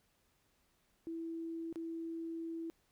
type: tone with dropouts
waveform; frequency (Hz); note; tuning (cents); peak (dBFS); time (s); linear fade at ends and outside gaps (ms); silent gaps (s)
sine; 329.6; E4; 0; -39; 1.07-2.7; 0; 1.727-1.758
effects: pink hiss -75 dBFS RMS until 2.91 s